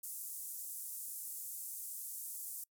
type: band-pass noise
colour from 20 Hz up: white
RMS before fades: -45 dBFS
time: 0.03-2.64 s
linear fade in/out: 5 ms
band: 7900 to 15000 Hz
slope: 24 dB/octave
effects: noise-tail reverb RT60 0.1 s tail -26 dB re dry